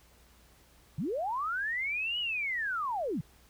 sine linear two-way sweep, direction up then down, 121.7 to 2971 to 121.7 Hz, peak -30 dBFS, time 0.98-3.21 s, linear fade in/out 5 ms, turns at 2.19 s, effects added 60 Hz sine -62 dBFS peak until 3.49 s + pink hiss -62 dBFS RMS until 3.49 s

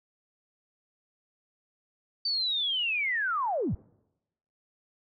sine linear sweep, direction down, 4618 to 51.91 Hz, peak -26 dBFS, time 2.25-3.75 s, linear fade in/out 5 ms, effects noise-tail reverb RT60 0.9 s tail -25 dB re dry

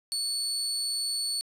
30% pulse tone, 4438 Hz, C#8, 1 cent sharp, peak -25 dBFS, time 0.12-1.41 s, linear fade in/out 0 ms, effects resampled to 32000 Hz + 9-bit

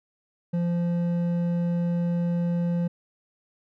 triangle tone with hard clipping, 172.7 Hz, F3, 19 cents flat, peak -24 dBFS, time 0.53-2.88 s, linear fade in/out 10 ms, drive 10 dB, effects none

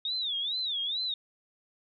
sine tone with vibrato, 3635 Hz, A#7, 44 cents flat, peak -29 dBFS, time 0.05-1.14 s, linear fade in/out 2 ms, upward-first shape sine, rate 2.3 Hz, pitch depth 200 cents each way, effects none

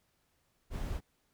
brown noise, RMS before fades -36 dBFS, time 0.7-1.01 s, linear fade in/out 50 ms, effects pink hiss -75 dBFS RMS until 1.33 s

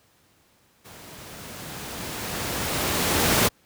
pink noise with level ramp, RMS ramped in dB -45 to -18 dBFS, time 0.84-3.49 s, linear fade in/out 20 ms, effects pink hiss -61 dBFS RMS until 3.65 s + high-pass 80 Hz 12 dB/octave

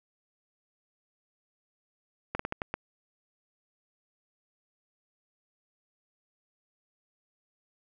slowing click train, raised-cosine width 0.5 ms, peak -16 dBFS, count 6, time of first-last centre 2.35-2.74 s, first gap 44 ms, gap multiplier 1.29, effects none

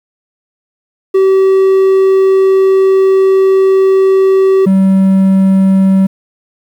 triangle tone pair in turn, 383.6 / 191.8 Hz, G4 / G3, -37 / -37 cents, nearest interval octave, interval 1200 cents, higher first, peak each -3 dBFS, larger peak neither, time 1.14-4.66 / 4.66-6.07 s, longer first, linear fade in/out 10 ms, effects 7-bit

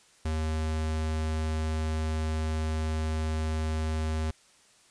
square tone, 78.6 Hz, D#2, 18 cents sharp, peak -28 dBFS, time 0.25-4.31 s, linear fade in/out 5 ms, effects white hiss -60 dBFS RMS until 4.9 s + resampled to 22050 Hz

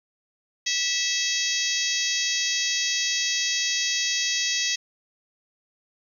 harmonic tone with a mistuned harmonic, 653 Hz, E5, 17 cents flat, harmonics 3 / 4 / 5 / 6 / 7 / 8 / 9 / 10, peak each -31 / -31 / -31 / -31 / -31 / -31 / -31 / -31 dBFS, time 0.66-4.76 s, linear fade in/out 10 ms, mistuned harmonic 6, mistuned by -36 cents, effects 9-bit

